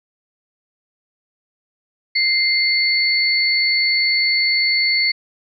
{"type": "tone pair together", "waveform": "sine", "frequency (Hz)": [2093, 4435], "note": ["C7", "C#8"], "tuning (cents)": [0, 0], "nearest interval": "octave + minor second", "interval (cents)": 1300, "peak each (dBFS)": -17, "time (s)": [2.15, 5.12], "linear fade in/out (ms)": 10, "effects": []}